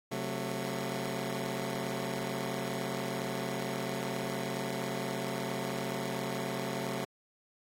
15% pulse chord, F# diminished, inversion second, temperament just, 133.2 / 185 / 222 Hz, C3 / F#3 / A3, +31 / 0 / +16 cents, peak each -32 dBFS, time 0.11-7.05 s, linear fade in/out 10 ms, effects AAC 48 kbps

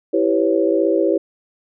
sine chord, C# half-diminished seventh, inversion first, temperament equal with one note detuned, 329.6 / 392 / 499 / 554.4 Hz, E4 / G4 / B4 / C#5, 0 / 0 / +18 / 0 cents, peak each -18 / -19 / -21 / -20 dBFS, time 0.13-1.18 s, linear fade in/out 10 ms, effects none

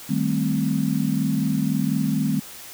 sine chord, A half-diminished seventh, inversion second, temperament equal, 155.56 / 196 / 220 / 261.6 Hz, Eb3 / G3 / A3 / C4, 0 / 0 / 0 / 0 cents, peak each -25 dBFS, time 0.09-2.4 s, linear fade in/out 10 ms, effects white hiss -40 dBFS RMS until 2.73 s

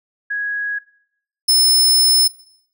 sine / sawtooth tone pair in turn, 1661.2 / 5235 Hz, G#6 / E8, 0 / -13 cents, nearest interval octave + minor sixth, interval 1987 cents, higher second, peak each -19 / -8 dBFS, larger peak second, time 0.3-0.79 / 1.48-2.28 s, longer second, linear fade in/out 10 ms, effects noise-tail reverb RT60 0.7 s tail -20 dB re dry

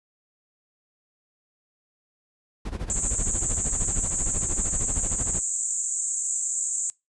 brown noise with tremolo, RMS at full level -27 dBFS, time 2.65-5.4 s, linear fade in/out 5 ms, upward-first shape sine, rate 13 Hz, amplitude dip 80%
white band-pass noise, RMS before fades -28 dBFS, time 2.9-6.9 s, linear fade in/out 0 ms, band 6900 to 8000 Hz, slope 96 dB/octave
effects noise-tail reverb RT60 0.2 s tail -23 dB re dry + resampled to 24000 Hz

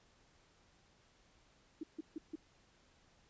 sine tone bursts, 314.9 Hz, D#4, 21 cents sharp, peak -39 dBFS, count 4, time 1.81-2.356 s, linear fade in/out 5 ms, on 24 ms, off 150 ms, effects pink hiss -69 dBFS RMS until 3.29 s + resampled to 16000 Hz

